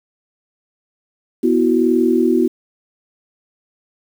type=chord; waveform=sine; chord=B suspended fourth; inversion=none; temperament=just; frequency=246.9 / 329.3 / 370.4 Hz; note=B3 / E4 / F#4; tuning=0 / -2 / +2 cents; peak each=-16 dBFS; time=1.43-2.48 s; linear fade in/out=10 ms; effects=7-bit